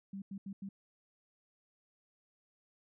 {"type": "tone bursts at uneven times", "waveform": "sine", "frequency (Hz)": 196, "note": "G3", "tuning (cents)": 0, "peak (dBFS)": -40, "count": 4, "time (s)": [[0.13, 0.22], [0.31, 0.38], [0.46, 0.53], [0.62, 0.69]], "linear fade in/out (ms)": 5, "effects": []}